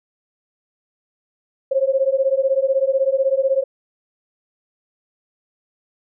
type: beating tone pair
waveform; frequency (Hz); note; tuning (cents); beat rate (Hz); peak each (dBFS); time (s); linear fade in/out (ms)
sine; 529 / 545; C5 / C#5; +19 / -29; 16; -18; 1.71-3.64; 10
effects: none